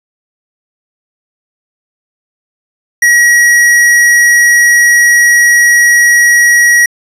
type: tone with tanh clipping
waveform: sine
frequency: 1910 Hz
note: A#6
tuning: 42 cents sharp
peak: -5 dBFS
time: 3.02-6.86 s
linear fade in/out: 5 ms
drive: 18 dB
effects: resampled to 32000 Hz